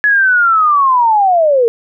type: linear sweep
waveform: sine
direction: down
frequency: 1705 to 448.4 Hz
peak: -7 dBFS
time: 0.04-1.68 s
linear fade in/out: 0 ms
effects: none